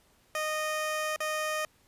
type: tone with dropouts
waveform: 15% pulse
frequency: 617 Hz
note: D#5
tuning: 15 cents flat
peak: -23 dBFS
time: 0.35-1.65 s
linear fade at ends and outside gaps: 1 ms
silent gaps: 1.161-1.204 s
effects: pink hiss -65 dBFS RMS until 1.87 s + resampled to 32000 Hz